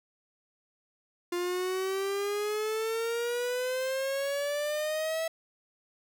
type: exponential sweep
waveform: 45% pulse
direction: up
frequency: 349.2 to 655 Hz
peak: -29 dBFS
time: 1.32-5.28 s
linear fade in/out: 5 ms
effects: none